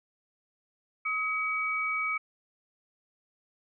sine tone pair together, 1270 / 2270 Hz, D#6 / C#7, +35 / +41 cents, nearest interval minor seventh, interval 1006 cents, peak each -32 / -29 dBFS, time 1.05-2.18 s, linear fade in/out 10 ms, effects none

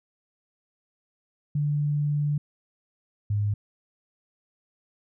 sine tone pair in turn, 146.83 / 103.36 Hz, D3 / G#2, 0 / -8 cents, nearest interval tritone, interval 608 cents, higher first, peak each -22 dBFS, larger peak neither, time 1.55-2.38 / 3.3-3.54 s, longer first, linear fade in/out 5 ms, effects none

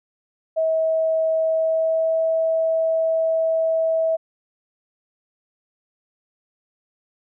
sine tone with pitch glide, 643 to 648.6 Hz, E5 to E5, -43 to -28 cents, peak -17 dBFS, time 0.56-4.17 s, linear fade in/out 20 ms, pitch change +15 cents, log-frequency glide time 1.48-2.21 s, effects none

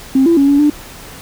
sine tone with pitch steps, 266.1 / 336.5 / 278.3 / 283.5 / 295.9 Hz, C4 / E4 / C#4 / C#4 / D4, +29 / +36 / +7 / +39 / +13 cents, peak -6 dBFS, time 0.15-0.7 s, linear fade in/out 5 ms, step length 110 ms, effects tanh soft clip ceiling -2 dBFS + pink hiss -34 dBFS RMS until 1.21 s

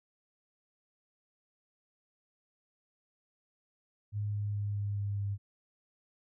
sine tone with pitch steps, 103.83 / 103.17 / 102.52 / 101.87 / 101.22 / 100.58 Hz, G#2 / G#2 / G#2 / G#2 / G#2 / G2, 0 / -11 / -22 / -33 / -44 / +45 cents, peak -31 dBFS, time 4.12-5.38 s, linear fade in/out 50 ms, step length 210 ms, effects none

